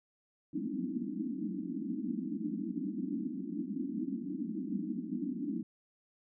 white band-pass noise, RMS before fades -37 dBFS, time 0.53-5.63 s, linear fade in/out 5 ms, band 180 to 320 Hz, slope 96 dB/octave, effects none

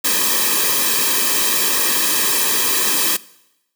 white noise with comb filter, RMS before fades -17 dBFS, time 0.04-3.17 s, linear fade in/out 10 ms, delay 1.4 ms, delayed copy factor -1, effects noise-tail reverb RT60 0.9 s tail -21 dB re dry + high-pass 200 Hz 12 dB/octave

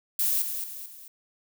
violet noise with echo, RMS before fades -25 dBFS, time 0.19-0.42 s, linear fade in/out 2 ms, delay 220 ms, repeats 3, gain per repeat -7 dB, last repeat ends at 1.08 s, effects none

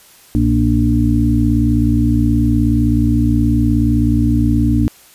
harmonic tone with a mistuned harmonic, 59.1 Hz, A#1, 24 cents sharp, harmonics 1 / 2 / 4 / 5, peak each -16 / -16 / -16 / -16 dBFS, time 0.35-4.88 s, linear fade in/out 0 ms, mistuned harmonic 1, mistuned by +76 cents, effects white hiss -45 dBFS RMS until 5.14 s + resampled to 32000 Hz

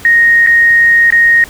sine tone with dropouts, 1864.7 Hz, A#6, in tune, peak -4 dBFS, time 0.05-1.44 s, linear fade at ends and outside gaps 1 ms, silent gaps 0.464-0.471 / 1.104-1.124 s, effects pink hiss -33 dBFS RMS until 1.49 s

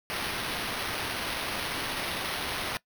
white noise with sample-and-hold, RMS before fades -33 dBFS, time 0.1-2.77 s, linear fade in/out 0 ms, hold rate 7350 Hz, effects noise-tail reverb RT60 0.1 s tail -21 dB re dry

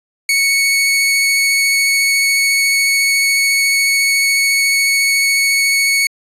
sawtooth tone with vibrato, 2217 Hz, C#7, in tune, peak -8 dBFS, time 0.29-6.07 s, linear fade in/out 2 ms, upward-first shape triangle, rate 14 Hz, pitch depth 11 cents each way, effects resampled to 32000 Hz

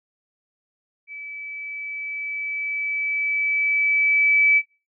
sine tone with level ramp, 2301 Hz, D7, 36 cents flat, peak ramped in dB -34 to -13 dBFS, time 1.07-4.62 s, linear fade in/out 50 ms, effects noise-tail reverb RT60 0.3 s tail -19 dB re dry

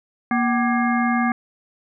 harmonic tone with a mistuned harmonic, 236.6 Hz, A#3, 26 cents sharp, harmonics 1 / 3 / 5 / 7 / 9, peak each -19 / -24 / -26 / -27 / -29 dBFS, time 0.31-1.32 s, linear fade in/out 2 ms, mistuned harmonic 3, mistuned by +120 cents, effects none

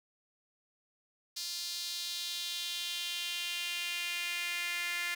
sawtooth tone with high-pass filter sweep, 348.6 Hz, F4, 3 cents flat, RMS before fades -37 dBFS, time 1.36-5.15 s, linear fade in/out 10 ms, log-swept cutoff 4600 to 2000 Hz, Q 3, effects none

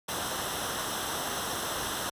pink noise with comb filter, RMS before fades -33 dBFS, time 0.08-2.1 s, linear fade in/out 10 ms, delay 0.43 ms, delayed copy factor -0.65, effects high-pass 60 Hz 12 dB/octave + resampled to 32000 Hz

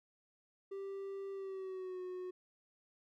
triangle tone with pitch glide, 392 to 365.7 Hz, G4 to F#4, 0 to -20 cents, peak -39 dBFS, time 0.71-2.31 s, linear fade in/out 10 ms, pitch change -120 cents, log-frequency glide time 1.32-2.01 s, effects none

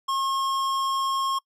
triangle tone with hard clipping, 1079 Hz, C#6, 47 cents flat, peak -25 dBFS, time 0.08-1.39 s, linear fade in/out 10 ms, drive 18 dB, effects noise-tail reverb RT60 0.1 s tail -25 dB re dry

